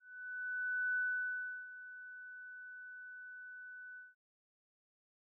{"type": "tone with ADSR envelope", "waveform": "sine", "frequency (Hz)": 1495, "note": "F#6", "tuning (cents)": 17, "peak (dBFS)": -32, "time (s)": [0, 4.15], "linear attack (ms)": 960, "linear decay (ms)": 710, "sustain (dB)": -16, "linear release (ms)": 180, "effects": []}